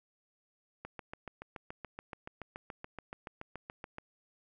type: click train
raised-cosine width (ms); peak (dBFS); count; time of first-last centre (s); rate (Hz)
0.5; -27; 23; 0.85-3.984; 7.02
effects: none